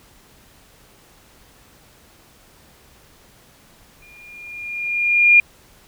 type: tone with exponential growth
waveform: sine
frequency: 2415 Hz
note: D7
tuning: 48 cents sharp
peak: -6 dBFS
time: 4.02-5.4 s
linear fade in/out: 2 ms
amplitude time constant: 300 ms
effects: pink hiss -51 dBFS RMS until 5.87 s